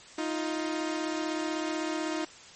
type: tone pair together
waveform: sawtooth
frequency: 313 / 349 Hz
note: D#4 / F4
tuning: +10 / -1 cents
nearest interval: major second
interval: 189 cents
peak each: -27 / -31 dBFS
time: 0.18-2.25 s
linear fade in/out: 5 ms
effects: white hiss -50 dBFS RMS until 2.55 s + MP3 32 kbps